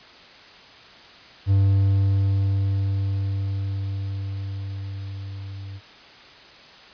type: tone with level ramp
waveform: triangle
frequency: 98 Hz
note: G2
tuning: in tune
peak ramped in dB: -12 to -31 dBFS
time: 1.46-5.81 s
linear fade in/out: 50 ms
effects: white hiss -46 dBFS RMS until 6.93 s + resampled to 11025 Hz